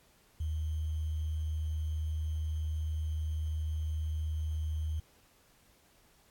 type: tone with sample-and-hold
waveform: sine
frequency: 78 Hz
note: D#2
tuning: 5 cents sharp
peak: -31 dBFS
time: 0.4-5 s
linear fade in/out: 5 ms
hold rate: 3150 Hz
effects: pink hiss -65 dBFS RMS until 6.3 s + AAC 64 kbps